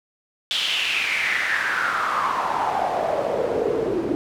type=noise with band-pass filter sweep; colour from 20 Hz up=pink; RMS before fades=-23 dBFS; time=0.51-4.15 s; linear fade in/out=0 ms; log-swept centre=3400 to 330 Hz; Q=5; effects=none